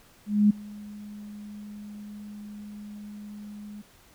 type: tone with ADSR envelope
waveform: sine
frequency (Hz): 207.9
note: G#3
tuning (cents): +2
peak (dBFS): -14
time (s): 0.26-3.82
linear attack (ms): 240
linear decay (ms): 11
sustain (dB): -24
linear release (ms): 11
effects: pink hiss -57 dBFS RMS until 4.14 s